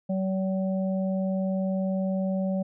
harmonic tone, 190 Hz, F#3, 46 cents sharp, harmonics 1 / 3 / 4, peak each -25 / -31 / -42 dBFS, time 0.09-2.63 s, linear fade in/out 10 ms, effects none

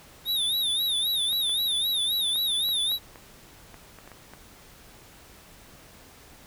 square tone with vibrato, 3685 Hz, A#7, 21 cents flat, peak -24 dBFS, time 0.25-2.99 s, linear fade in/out 50 ms, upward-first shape sine, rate 3.8 Hz, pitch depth 110 cents each way
clicks, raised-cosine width 0.5 ms, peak -29 dBFS, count 11, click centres 1.329 / 1.495 / 2.358 / 2.689 / 2.917 / 3.158 / 3.743 / 3.987 / 4.076 / 4.117 / 4.336 s
effects pink hiss -51 dBFS RMS until 6.46 s

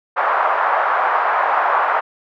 white band-pass noise, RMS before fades -17 dBFS, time 0.16-2.01 s, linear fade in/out 20 ms, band 670 to 1300 Hz, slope 24 dB/octave, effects none

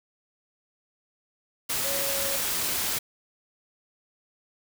sine tone in noise, 554.4 Hz, C#5, in tune, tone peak -33 dBFS, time 1.84-2.37 s, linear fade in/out 10 ms, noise white, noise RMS -28 dBFS, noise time 1.69-2.99 s, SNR -8 dB, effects none

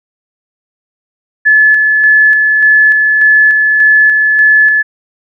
sine tone with tremolo, 1723 Hz, A6, 37 cents flat, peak -3 dBFS, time 1.45-4.83 s, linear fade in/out 20 ms, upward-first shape square, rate 1.7 Hz, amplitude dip 30%, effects none

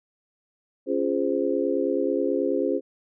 sine chord, Db major seventh, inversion none, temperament just, 277.2 / 346.5 / 415.8 / 519.7 Hz, Db4 / F4 / Ab4 / C5, 0 / -14 / +2 / -12 cents, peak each -27 dBFS, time 0.86-2.81 s, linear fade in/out 50 ms, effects none

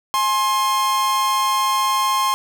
45% pulse tone pair together, 841.3 / 1060 Hz, G#5 / C6, +22 / +22 cents, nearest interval major third, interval 400 cents, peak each -25 / -17 dBFS, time 0.14-2.34 s, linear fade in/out 0 ms, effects none

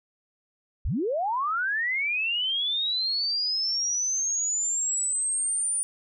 sine linear sweep, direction up, 31.84 to 9397 Hz, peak -24 dBFS, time 0.85-5.83 s, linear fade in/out 0 ms, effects none

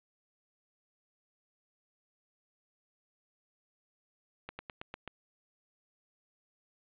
slowing click train, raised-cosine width 0.3 ms, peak -24 dBFS, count 6, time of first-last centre 4.49-5.077 s, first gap 100 ms, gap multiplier 1.08, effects resampled to 8000 Hz + 9-bit

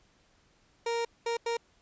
30% pulse tone bursts at uneven times, 466.2 Hz, A#4, in tune, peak -26 dBFS, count 3, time 0.86-1.05 / 1.26-1.37 / 1.46-1.57 s, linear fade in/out 5 ms, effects pink hiss -66 dBFS RMS until 1.81 s + resampled to 16000 Hz

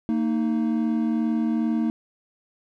triangle tone pair together, 228.7 / 311.1 Hz, A#3 / D#4, -33 / 0 cents, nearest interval perfect fourth, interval 533 cents, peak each -20 / -24 dBFS, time 0.09-1.9 s, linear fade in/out 0 ms, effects none

